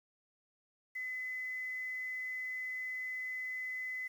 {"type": "tone with quantisation", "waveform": "sine", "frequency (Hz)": 2021, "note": "B6", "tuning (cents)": 39, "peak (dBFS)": -37, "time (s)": [0.95, 4.08], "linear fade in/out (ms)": 10, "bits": 10, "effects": []}